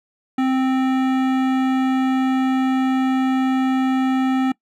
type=tone with hard clipping; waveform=sine; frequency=261.6 Hz; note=C4; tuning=in tune; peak=-18 dBFS; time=0.38-4.52 s; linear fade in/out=5 ms; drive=16 dB; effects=noise-tail reverb RT60 0.1 s tail -23 dB re dry